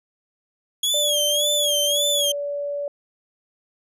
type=tone with vibrato; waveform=sawtooth; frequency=3308 Hz; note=G#7; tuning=8 cents flat; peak=-16 dBFS; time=0.83-2.32 s; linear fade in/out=5 ms; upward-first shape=sine; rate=1.8 Hz; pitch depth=110 cents each way
type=tone with pitch glide; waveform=sine; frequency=588 to 574.6 Hz; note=D5 to D5; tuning=+2 to -38 cents; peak=-24 dBFS; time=0.94-2.88 s; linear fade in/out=2 ms; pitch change=-40 cents; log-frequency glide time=1.49-2.26 s
effects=resampled to 32000 Hz